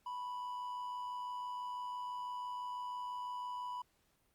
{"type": "tone with amplitude modulation", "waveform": "triangle", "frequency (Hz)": 987.8, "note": "B5", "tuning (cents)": 0, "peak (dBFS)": -36, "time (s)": [0.06, 3.82], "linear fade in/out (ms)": 5, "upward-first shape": "sine", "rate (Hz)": 106, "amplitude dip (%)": 40, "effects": ["pink hiss -75 dBFS RMS until 4.34 s", "Opus 48 kbps"]}